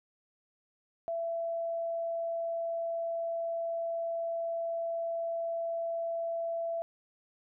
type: tone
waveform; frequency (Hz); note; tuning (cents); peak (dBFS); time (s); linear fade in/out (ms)
sine; 669; E5; +25; -31; 1.08-6.82; 0
effects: none